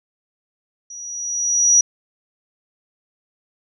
sine tone with level ramp, 5810 Hz, F#8, 32 cents flat, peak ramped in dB -33 to -8 dBFS, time 0.9-1.81 s, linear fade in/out 5 ms, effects none

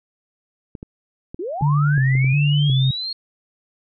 clicks, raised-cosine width 3 ms, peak -20 dBFS, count 8, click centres 0.752 / 0.829 / 1.345 / 1.611 / 1.979 / 2.153 / 2.245 / 2.698 s
sine linear sweep, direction up, 310.7 to 4306 Hz, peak -24 dBFS, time 1.39-3.13 s, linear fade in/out 5 ms
sine tone with vibrato, 138.59 Hz, C#3, in tune, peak -14 dBFS, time 1.62-2.91 s, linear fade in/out 5 ms, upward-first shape square, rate 1.4 Hz, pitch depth 87 cents each way
effects none

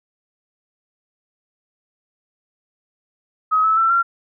sine tone with pitch steps, 1270 / 1303.4 / 1337.8 / 1373 Hz, D#6 / E6 / E6 / F6, +35 / -20 / +25 / -30 cents, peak -13 dBFS, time 3.51-4.03 s, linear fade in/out 20 ms, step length 130 ms, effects none

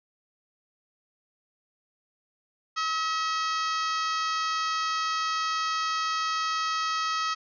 harmonic tone, 641 Hz, E5, 49 cents flat, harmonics 2 / 3 / 4 / 5 / 6 / 7 / 8 / 9 / 10, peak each -27 / -36 / -39 / -38 / -42 / -38 / -39 / -46 / -44 dBFS, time 2.76-7.35 s, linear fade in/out 20 ms, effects none

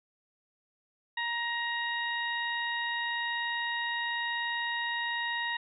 harmonic tone, 941 Hz, A#5, 16 cents sharp, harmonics 1 / 2 / 3 / 4, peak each -36 / -32 / -41 / -39 dBFS, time 1.17-5.57 s, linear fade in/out 5 ms, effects none

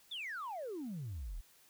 sine exponential sweep, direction down, 3648 to 34 Hz, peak -38 dBFS, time 0.11-1.41 s, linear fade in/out 10 ms, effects tanh soft clip ceiling -37 dBFS + white hiss -65 dBFS RMS until 1.69 s

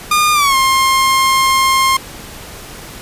sawtooth tone with pitch glide, 1214 to 1063 Hz, D#6 to C6, -43 to +27 cents, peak -6 dBFS, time 0.11-1.97 s, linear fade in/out 5 ms, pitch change -230 cents, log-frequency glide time 0.33-0.56 s, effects pink hiss -32 dBFS RMS until 3.01 s + resampled to 32000 Hz

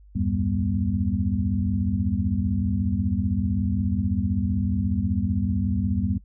sine tone cluster, 76.1 / 91.2 / 107.3 / 197.2 / 242.5 Hz, D#2 / F#2 / A2 / G3 / B3, -38 / -24 / -43 / +11 / -31 cents, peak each -30 / -26 / -32 / -26 / -29 dBFS, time 0.15-6.18 s, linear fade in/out 10 ms, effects noise-tail reverb RT60 0.1 s tail -20 dB re dry + added 50 Hz sine -47 dBFS peak until 6.24 s

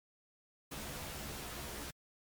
pink noise with comb filter, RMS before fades -44 dBFS, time 0.71-1.91 s, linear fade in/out 10 ms, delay 14 ms, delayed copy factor +0.9, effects MP3 96 kbps

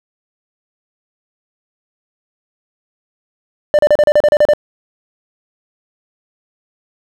triangle tone bursts, 595 Hz, D5, 22 cents sharp, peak -4 dBFS, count 10, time 3.74-4.535 s, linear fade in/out 0 ms, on 48 ms, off 35 ms, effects none

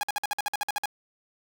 sawtooth tone bursts, 828 Hz, G#5, 5 cents flat, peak -22 dBFS, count 12, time 0.01-0.857 s, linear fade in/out 0 ms, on 22 ms, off 53 ms, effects none

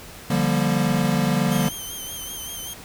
square chord, G minor seventh, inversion second, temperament equal with one note detuned, 146.83 / 174.61 / 196 / 236.3 Hz, D3 / F3 / G3 / Bb3, 0 / 0 / 0 / +24 cents, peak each -25 dBFS, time 0.3-1.69 s, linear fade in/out 5 ms
10% pulse tone with vibrato, 3136 Hz, G7, in tune, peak -24 dBFS, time 1.51-2.74 s, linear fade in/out 10 ms, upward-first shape sine, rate 5.2 Hz, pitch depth 48 cents each way
effects pink hiss -41 dBFS RMS until 2.84 s

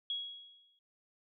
sine tone with exponential decay, 3322 Hz, G#7, in tune, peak -32 dBFS, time 0.1-0.79 s, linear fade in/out 2 ms, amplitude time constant 150 ms, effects none

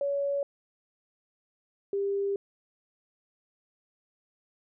sine tone pair in turn, 563 / 398.1 Hz, C#5 / G4, +27 / +27 cents, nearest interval tritone, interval 600 cents, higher first, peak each -26 dBFS, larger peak neither, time 0.01-0.43 / 1.93-2.36 s, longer second, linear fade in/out 2 ms, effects none

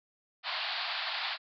white band-pass noise, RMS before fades -35 dBFS, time 0.43-1.38 s, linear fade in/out 50 ms, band 630 to 4700 Hz, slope 96 dB/octave, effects none

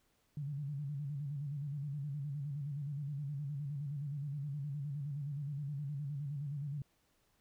sine tone with vibrato, 143.3 Hz, D3, 42 cents flat, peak -37 dBFS, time 0.37-6.82 s, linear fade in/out 2 ms, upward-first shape square, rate 9.6 Hz, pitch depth 73 cents each way, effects pink hiss -75 dBFS RMS until 7.4 s

